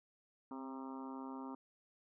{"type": "harmonic tone with a mistuned harmonic", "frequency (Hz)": 133.6, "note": "C3", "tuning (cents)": 36, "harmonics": [2, 3, 4, 5, 6, 7, 8, 9, 10], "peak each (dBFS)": [-45, -55, -59, -60, -56, -52, -58, -56, -63], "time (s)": [0.51, 1.55], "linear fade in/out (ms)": 2, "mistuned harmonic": 2, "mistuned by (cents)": -18, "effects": []}